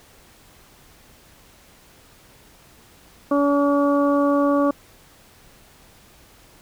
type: harmonic tone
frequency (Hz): 284.8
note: C#4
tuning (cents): +47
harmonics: 1 / 2 / 3 / 4 / 5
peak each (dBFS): -18 / -20 / -32 / -24 / -36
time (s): 3.31-4.71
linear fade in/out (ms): 5
effects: pink hiss -51 dBFS RMS until 6.61 s